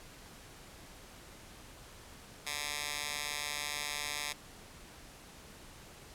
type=tone with high-pass filter; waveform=10% pulse; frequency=146.83 Hz; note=D3; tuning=in tune; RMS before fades=-38 dBFS; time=2.46-4.33 s; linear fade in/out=10 ms; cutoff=2000 Hz; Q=0.61; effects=pink hiss -53 dBFS RMS until 6.14 s + low-pass 12000 Hz 12 dB/octave